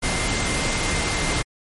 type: tone in noise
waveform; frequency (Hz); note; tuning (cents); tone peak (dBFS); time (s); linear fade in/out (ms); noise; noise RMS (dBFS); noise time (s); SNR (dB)
sine; 2093; C7; 0; -30; 0.02-1.43; 20; pink; -23; 0.02-1.43; -10
effects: MP3 48 kbps